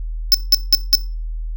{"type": "tone bursts", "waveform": "square", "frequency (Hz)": 5274, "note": "E8", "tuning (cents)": 0, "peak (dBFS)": -7, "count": 4, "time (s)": [0.32, 0.952], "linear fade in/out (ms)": 0, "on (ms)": 23, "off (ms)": 180, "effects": ["noise-tail reverb RT60 0.3 s tail -18 dB re dry", "added 40 Hz sine -22 dBFS peak until 1.56 s"]}